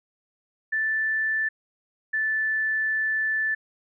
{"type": "tone pair in turn", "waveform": "sine", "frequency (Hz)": [1760, 1753.8], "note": ["A6", "A6"], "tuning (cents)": [0, -6], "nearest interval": "unison", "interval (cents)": 6, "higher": "first", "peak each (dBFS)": -22, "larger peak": "neither", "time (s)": [[0.72, 1.49], [2.13, 3.55]], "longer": "second", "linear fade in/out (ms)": 10, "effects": []}